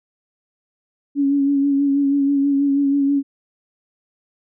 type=tone with vibrato; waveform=sine; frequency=280 Hz; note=C#4; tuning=18 cents sharp; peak=-14 dBFS; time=1.15-3.23 s; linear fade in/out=50 ms; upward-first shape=sine; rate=6.2 Hz; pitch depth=29 cents each way; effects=none